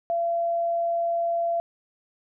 sine tone, 680 Hz, F5, 46 cents flat, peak -22 dBFS, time 0.1-1.6 s, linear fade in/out 0 ms, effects none

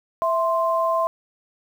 sine tone pair together, 659.3 / 1045.5 Hz, E5 / C6, 0 / -2 cents, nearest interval minor sixth, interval 798 cents, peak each -21 dBFS, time 0.22-1.07 s, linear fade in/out 0 ms, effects 8-bit

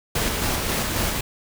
pink noise with tremolo, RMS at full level -23 dBFS, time 0.15-1.21 s, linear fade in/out 5 ms, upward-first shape square, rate 3.7 Hz, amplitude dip 25%, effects none

